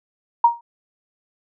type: tone with exponential decay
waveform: sine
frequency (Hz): 940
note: A#5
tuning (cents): +14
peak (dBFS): -6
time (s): 0.44-0.61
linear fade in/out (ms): 5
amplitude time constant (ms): 35
effects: none